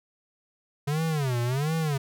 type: tone with vibrato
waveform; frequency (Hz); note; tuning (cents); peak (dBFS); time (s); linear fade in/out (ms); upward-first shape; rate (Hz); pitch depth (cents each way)
square; 139.3; C#3; +9; -25; 0.87-1.98; 10; sine; 1.4; 270
effects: none